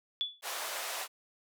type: tone with exponential decay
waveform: sine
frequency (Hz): 3441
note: A7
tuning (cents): -39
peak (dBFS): -26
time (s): 0.21-0.41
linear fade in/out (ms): 0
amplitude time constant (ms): 42
type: band-pass noise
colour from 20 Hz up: pink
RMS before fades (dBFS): -38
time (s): 0.42-1.08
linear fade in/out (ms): 50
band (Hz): 570 to 16000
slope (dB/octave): 24
effects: none